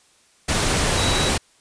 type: tone in noise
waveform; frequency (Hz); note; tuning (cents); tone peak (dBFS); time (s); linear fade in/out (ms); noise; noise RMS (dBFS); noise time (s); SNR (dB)
sine; 3891; B7; -27; -25; 0.97-1.3; 10; pink; -20; 0.48-1.38; -8
effects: white hiss -57 dBFS RMS until 1.6 s + resampled to 22050 Hz